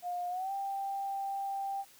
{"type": "tone with pitch glide", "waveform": "sine", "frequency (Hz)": [710, 787.8], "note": ["F5", "G5"], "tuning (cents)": [28, 8], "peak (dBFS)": -33, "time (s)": [0.02, 1.85], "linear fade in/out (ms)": 50, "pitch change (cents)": 180, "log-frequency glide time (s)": [0.29, 0.52], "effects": ["white hiss -59 dBFS RMS until 1.99 s"]}